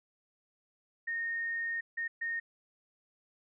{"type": "tone bursts at uneven times", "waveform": "sine", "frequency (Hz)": 1845, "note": "A#6", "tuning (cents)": -18, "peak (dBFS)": -32, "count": 3, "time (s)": [[1.07, 1.81], [1.97, 2.08], [2.21, 2.4]], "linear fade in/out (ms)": 10, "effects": []}